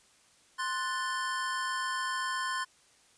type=chord; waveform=square; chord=F# diminished; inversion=second; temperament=equal; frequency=1046.5 / 1480 / 1760 Hz; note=C6 / F#6 / A6; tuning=0 / 0 / 0 cents; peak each=-34 / -38 / -38 dBFS; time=0.58-2.65 s; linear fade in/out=20 ms; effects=white hiss -63 dBFS RMS until 3.17 s + resampled to 22050 Hz